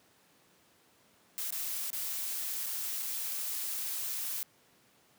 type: noise with dropouts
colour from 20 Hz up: blue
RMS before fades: -36 dBFS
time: 1.38-4.43 s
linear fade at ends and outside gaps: 0 ms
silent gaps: 1.505-1.524 / 1.903-1.93 / 2.661-2.665 / 3.024-3.028 s
effects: pink hiss -65 dBFS RMS until 5.18 s + high-pass 150 Hz 12 dB/octave